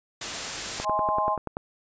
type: noise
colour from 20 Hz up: white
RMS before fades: -31 dBFS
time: 0.21-0.85 s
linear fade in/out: 5 ms
type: click train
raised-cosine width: 1 ms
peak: -16 dBFS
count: 9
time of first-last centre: 0.8-1.569 s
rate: 10.4 Hz
type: chord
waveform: sine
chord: Ab major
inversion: second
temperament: equal with one note detuned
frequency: 633.1 / 830.6 / 1046.5 Hz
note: Eb5 / Ab5 / C6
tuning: +30 / 0 / 0 cents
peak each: -29 / -27 / -25 dBFS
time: 0.83-1.38 s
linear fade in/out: 50 ms
effects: resampled to 16000 Hz